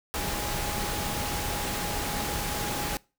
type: tone in noise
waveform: sine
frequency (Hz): 827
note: G#5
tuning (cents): -8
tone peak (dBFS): -37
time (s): 0.14-2.97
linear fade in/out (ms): 0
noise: pink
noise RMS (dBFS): -31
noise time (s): 0.14-2.97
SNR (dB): -9
effects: noise-tail reverb RT60 0.3 s tail -23 dB re dry